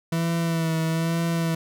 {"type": "tone with vibrato", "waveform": "40% pulse", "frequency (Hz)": 164.5, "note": "E3", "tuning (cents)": -3, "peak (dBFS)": -21, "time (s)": [0.12, 1.55], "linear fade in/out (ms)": 5, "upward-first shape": "sine", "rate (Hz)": 1.1, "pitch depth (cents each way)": 33, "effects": []}